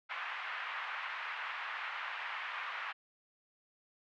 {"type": "band-pass noise", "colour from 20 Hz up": "pink", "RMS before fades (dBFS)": -41, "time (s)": [0.09, 2.93], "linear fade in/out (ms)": 20, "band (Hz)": [1000, 2600], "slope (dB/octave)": 24, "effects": []}